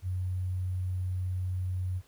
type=tone with sample-and-hold; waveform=sine; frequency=91.9 Hz; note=F#2; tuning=11 cents flat; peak=-29 dBFS; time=0.02-2.02 s; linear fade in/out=50 ms; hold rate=11025 Hz; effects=pink hiss -63 dBFS RMS until 2.07 s